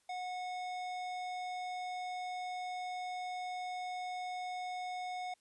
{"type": "tone with hard clipping", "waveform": "triangle", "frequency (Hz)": 730, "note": "F#5", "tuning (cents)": -24, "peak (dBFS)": -40, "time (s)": [0.09, 5.34], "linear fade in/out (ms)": 5, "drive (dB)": 18, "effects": ["white hiss -74 dBFS RMS until 5.4 s", "resampled to 24000 Hz"]}